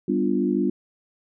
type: chord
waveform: sine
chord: G dominant seventh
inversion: none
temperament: equal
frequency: 196 / 246.9 / 293.7 / 349.2 Hz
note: G3 / B3 / D4 / F4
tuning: 0 / 0 / 0 / 0 cents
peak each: -25 dBFS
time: 0.08-0.7 s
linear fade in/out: 5 ms
effects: none